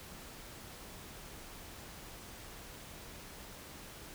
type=silence; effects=pink hiss -50 dBFS RMS until 4.14 s